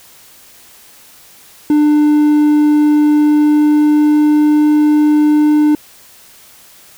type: tone with pitch glide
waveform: triangle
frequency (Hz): 298.5 to 300.2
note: D4 to D4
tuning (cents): +28 to +38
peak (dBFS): -5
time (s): 1.7-5.75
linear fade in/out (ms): 2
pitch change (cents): +10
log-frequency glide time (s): 3.11-4.61
effects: white hiss -42 dBFS RMS until 6.97 s